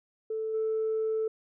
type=tone with level steps; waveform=sine; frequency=440 Hz; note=A4; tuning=in tune; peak=-29 / -25 dBFS; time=0.3-1.28 s; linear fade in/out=5 ms; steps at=0.53 s; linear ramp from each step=20 ms; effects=tanh soft clip ceiling -23 dBFS